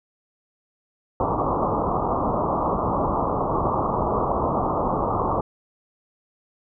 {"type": "low-pass noise", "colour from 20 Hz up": "white", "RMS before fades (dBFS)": -23, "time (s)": [1.2, 5.41], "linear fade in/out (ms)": 2, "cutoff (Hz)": 1200, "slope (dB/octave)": 96, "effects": []}